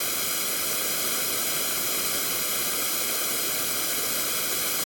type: noise with comb filter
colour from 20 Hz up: white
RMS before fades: -26 dBFS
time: 0-4.84 s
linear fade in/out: 5 ms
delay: 1.1 ms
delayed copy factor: -0.75
effects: AAC 64 kbps